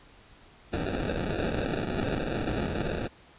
blue noise with sample-and-hold, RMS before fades -30 dBFS, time 0.72-3.08 s, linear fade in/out 20 ms, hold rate 1050 Hz, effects pink hiss -55 dBFS RMS until 3.38 s + resampled to 8000 Hz

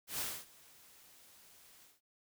white noise with ADSR envelope, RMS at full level -37 dBFS, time 0.07-2.01 s, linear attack 120 ms, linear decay 260 ms, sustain -24 dB, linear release 170 ms, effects none

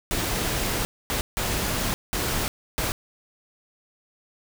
pink noise bursts at uneven times, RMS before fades -26 dBFS, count 5, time 0.11-0.85 / 1.1-1.21 / 1.37-1.94 / 2.13-2.48 / 2.78-2.92 s, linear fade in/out 0 ms, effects none

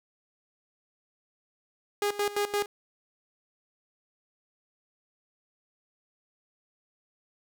sawtooth tone with tremolo, 410 Hz, G#4, 22 cents flat, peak -21 dBFS, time 2.02-2.66 s, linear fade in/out 2 ms, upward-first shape square, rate 5.8 Hz, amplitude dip 80%, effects none

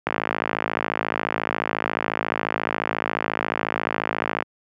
click train, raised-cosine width 0.5 ms, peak -6 dBFS, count 237, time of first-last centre 0.07-4.424 s, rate 54.2 Hz, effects high-pass 150 Hz 12 dB/octave

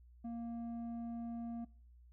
square tone with low-pass filter, 233.1 Hz, A#3, in tune, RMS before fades -43 dBFS, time 0.24-1.65 s, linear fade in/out 10 ms, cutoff 510 Hz, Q 2.1, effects noise-tail reverb RT60 0.5 s tail -23 dB re dry + added 60 Hz sine -58 dBFS peak until 2.12 s

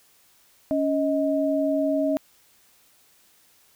sine tone pair together, 280 / 628.6 Hz, C#4 / D#5, +18 / +18 cents, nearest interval octave + major second, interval 1400 cents, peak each -23 / -23 dBFS, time 0.71-2.17 s, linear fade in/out 0 ms, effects white hiss -59 dBFS RMS until 3.75 s

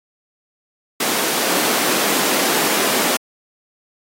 pink high-pass noise, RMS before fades -19 dBFS, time 1-3.17 s, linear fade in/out 5 ms, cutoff 230 Hz, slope 24 dB/octave, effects AAC 48 kbps

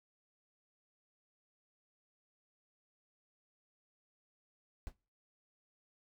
brown noise with exponential decay, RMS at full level -41 dBFS, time 4.87-4.95 s, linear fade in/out 0 ms, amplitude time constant 17 ms, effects noise-tail reverb RT60 0.4 s tail -25 dB re dry

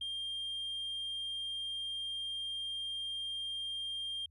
sine tone, 3200 Hz, G7, 35 cents sharp, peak -34 dBFS, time 0.01-4.26 s, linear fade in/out 5 ms, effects tanh soft clip ceiling -35 dBFS + added 80 Hz sine -63 dBFS peak until 4.3 s

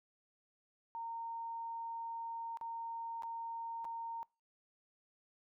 sine tone with dropouts, 920 Hz, A#5, 23 cents flat, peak -40 dBFS, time 0.95-4.23 s, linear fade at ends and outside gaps 0 ms, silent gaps 2.572-2.612 / 3.223-3.233 / 3.845-3.851 s, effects noise-tail reverb RT60 0.3 s tail -25 dB re dry

